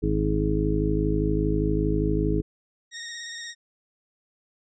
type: harmonic tone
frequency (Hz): 52.5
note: G#1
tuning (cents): +19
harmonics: 1 / 2 / 3 / 4 / 5 / 6 / 8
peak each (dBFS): -26 / -32 / -28 / -36 / -31 / -27 / -28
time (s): 0.02-2.42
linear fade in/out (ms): 20
type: tone with vibrato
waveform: 15% pulse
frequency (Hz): 1864.7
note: A#6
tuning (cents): 0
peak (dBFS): -28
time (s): 2.91-3.55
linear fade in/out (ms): 50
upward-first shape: square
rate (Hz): 17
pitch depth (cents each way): 22
effects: resampled to 16000 Hz